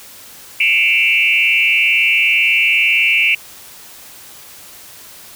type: tone with frequency modulation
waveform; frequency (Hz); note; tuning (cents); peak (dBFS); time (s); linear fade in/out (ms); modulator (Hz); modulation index
sine; 2516; D#7; +19; -10; 0.6-3.35; 5; 122; 2.5
effects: white hiss -38 dBFS RMS until 5.35 s